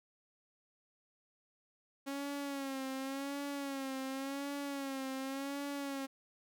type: tone with vibrato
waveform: sawtooth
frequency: 274.2 Hz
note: C#4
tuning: 19 cents flat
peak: -34 dBFS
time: 2.06-6.07 s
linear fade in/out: 20 ms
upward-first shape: sine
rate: 0.9 Hz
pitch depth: 60 cents each way
effects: none